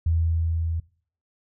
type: tone with level ramp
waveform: sine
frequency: 82.3 Hz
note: E2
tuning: 2 cents flat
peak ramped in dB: -18 to -24 dBFS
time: 0.06-0.8 s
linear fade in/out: 5 ms
effects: noise-tail reverb RT60 0.5 s tail -22 dB re dry